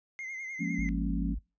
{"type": "tone with vibrato", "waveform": "triangle", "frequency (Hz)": 2093, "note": "C7", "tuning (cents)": 0, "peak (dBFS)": -35, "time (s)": [0.19, 0.89], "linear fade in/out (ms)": 0, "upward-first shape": "triangle", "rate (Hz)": 9.9, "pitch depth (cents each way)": 57}
{"type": "chord", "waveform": "sine", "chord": "Bb minor seventh", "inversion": "second", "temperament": "equal", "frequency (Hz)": [174.61, 207.7, 233.1, 277.2], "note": ["F3", "Ab3", "Bb3", "Db4"], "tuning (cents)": [0, 0, 0, 0], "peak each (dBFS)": [-33, -37, -37, -35], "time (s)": [0.59, 1.35], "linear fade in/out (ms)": 20}
{"type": "tone", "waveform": "sine", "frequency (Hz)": 51.5, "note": "G#1", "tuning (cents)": -14, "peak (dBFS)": -31, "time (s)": [0.78, 1.39], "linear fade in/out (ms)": 10}
{"effects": ["noise-tail reverb RT60 0.3 s tail -26 dB re dry", "resampled to 16000 Hz"]}